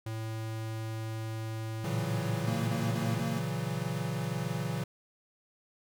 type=tone with pitch glide; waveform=square; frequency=111.1 to 112.33 Hz; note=A2 to A2; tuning=+17 to +36 cents; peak=-35 dBFS; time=0.06-3.2 s; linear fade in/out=5 ms; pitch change=+19 cents; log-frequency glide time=2.54-2.74 s
type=chord; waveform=square; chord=F# dominant seventh; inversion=first; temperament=equal with one note detuned; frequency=116.88 / 138.59 / 164.81 / 185 Hz; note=A#2 / C#3 / E3 / F#3; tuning=+5 / 0 / 0 / 0 cents; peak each=-38 / -37 / -37 / -40 dBFS; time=1.84-4.84 s; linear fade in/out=5 ms
type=tone bursts; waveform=square; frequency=229 Hz; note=A#3; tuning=31 cents flat; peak=-35 dBFS; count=4; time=2.47-3.39 s; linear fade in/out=5 ms; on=200 ms; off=40 ms
effects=none